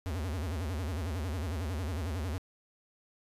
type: tone with vibrato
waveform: square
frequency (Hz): 83.2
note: E2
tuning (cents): +17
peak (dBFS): -33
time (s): 0.06-2.38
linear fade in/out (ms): 0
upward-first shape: sine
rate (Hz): 11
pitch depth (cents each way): 260
effects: resampled to 32000 Hz